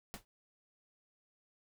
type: noise with exponential decay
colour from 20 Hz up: pink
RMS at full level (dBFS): -40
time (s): 0.14-0.25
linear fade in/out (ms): 0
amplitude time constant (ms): 22
effects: none